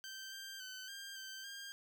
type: tone with pitch steps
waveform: 15% pulse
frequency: 1557 / 1581 / 1522 / 1596 / 1555 / 1604 Hz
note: G6 / G6 / F#6 / G6 / G6 / G6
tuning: -12 / +14 / +48 / +31 / -14 / +39 cents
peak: -40 dBFS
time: 0.04-1.72 s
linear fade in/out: 0 ms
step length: 280 ms
effects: none